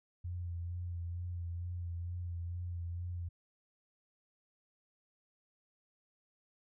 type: tone with vibrato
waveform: sine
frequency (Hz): 87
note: F2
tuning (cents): -6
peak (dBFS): -37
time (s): 0.24-3.29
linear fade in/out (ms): 10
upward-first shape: sine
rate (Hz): 2.2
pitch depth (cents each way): 31
effects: none